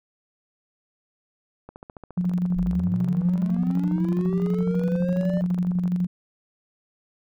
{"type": "click train", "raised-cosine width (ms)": 1, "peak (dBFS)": -26, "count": 61, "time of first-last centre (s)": [1.69, 5.857], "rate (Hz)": 14.4}
{"type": "tone with tremolo", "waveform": "sine", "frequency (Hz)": 178.6, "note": "F3", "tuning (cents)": 39, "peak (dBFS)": -19, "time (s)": [2.17, 6.07], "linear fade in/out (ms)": 10, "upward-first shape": "square", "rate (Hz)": 12, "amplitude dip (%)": 40}
{"type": "linear sweep", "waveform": "triangle", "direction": "up", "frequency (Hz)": [32.7, 600], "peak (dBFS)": -26, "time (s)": [2.56, 5.41], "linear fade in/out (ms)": 0}
{"effects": []}